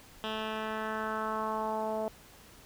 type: tone with low-pass filter sweep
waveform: 10% pulse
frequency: 218.2 Hz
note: A3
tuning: 14 cents flat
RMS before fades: -34 dBFS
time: 0.24-2.08 s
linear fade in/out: 0 ms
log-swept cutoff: 3200 to 660 Hz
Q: 2.7
effects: pink hiss -55 dBFS RMS until 2.65 s